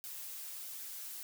blue noise with flanger, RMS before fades -45 dBFS, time 0.04-1.23 s, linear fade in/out 0 ms, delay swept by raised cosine 1.3 to 7 ms, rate 1.6 Hz, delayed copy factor +0.7, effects none

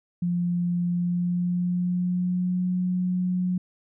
sine tone with pitch glide, 175 to 181.49 Hz, F3 to F#3, +4 to -33 cents, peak -22 dBFS, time 0.22-3.58 s, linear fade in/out 5 ms, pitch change +63 cents, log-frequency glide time 0.9-2.67 s, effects none

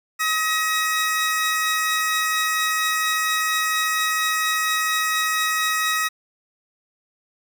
sawtooth tone pair together, 1270.1 / 1903 Hz, D#6 / A#6, +35 / +35 cents, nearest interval perfect fifth, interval 700 cents, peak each -19 dBFS, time 0.19-6.09 s, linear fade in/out 20 ms, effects none

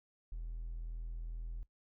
triangle tone with hard clipping, 41.2 Hz, E1, in tune, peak -39 dBFS, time 0.32-1.63 s, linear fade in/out 0 ms, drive 2 dB, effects noise-tail reverb RT60 0.1 s tail -18 dB re dry

